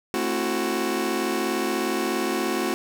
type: chord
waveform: sawtooth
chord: F# half-diminished seventh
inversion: first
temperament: just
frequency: 222 / 266.4 / 333 / 370 Hz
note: A3 / C4 / E4 / F#4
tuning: +16 / +31 / +18 / 0 cents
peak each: -26 / -26 / -25 / -23 dBFS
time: 0.14-2.74 s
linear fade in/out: 0 ms
effects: none